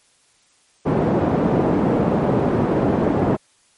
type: band-pass noise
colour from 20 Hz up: pink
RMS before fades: -18 dBFS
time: 0.85-3.37 s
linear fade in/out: 20 ms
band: 160 to 600 Hz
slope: 12 dB/octave
effects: white hiss -58 dBFS RMS until 3.77 s + MP3 48 kbps